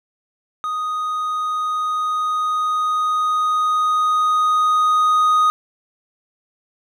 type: tone with level ramp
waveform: triangle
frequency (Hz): 1244.5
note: D#6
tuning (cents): 0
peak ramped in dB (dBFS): -19 to -10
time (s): 0.64-5.5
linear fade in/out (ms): 0
effects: none